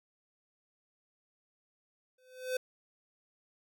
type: tone with exponential growth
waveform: square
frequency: 510 Hz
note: C5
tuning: 44 cents flat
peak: -29 dBFS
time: 2.18-2.57 s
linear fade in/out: 5 ms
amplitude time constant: 83 ms
effects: none